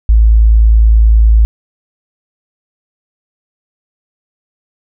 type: tone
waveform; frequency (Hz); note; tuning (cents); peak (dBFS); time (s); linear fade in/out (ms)
sine; 54.9; A1; -3; -3; 0.09-1.45; 0
effects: none